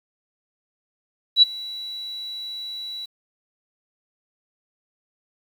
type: tone with ADSR envelope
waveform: sine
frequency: 3927 Hz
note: B7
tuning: 11 cents flat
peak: -7 dBFS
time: 1.36-3.06 s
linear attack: 63 ms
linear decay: 18 ms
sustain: -23 dB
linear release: 13 ms
effects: 8-bit